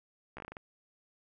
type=slowing click train; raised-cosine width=0.5 ms; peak=-28 dBFS; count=8; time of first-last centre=0.37-0.568 s; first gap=14 ms; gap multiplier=1.23; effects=none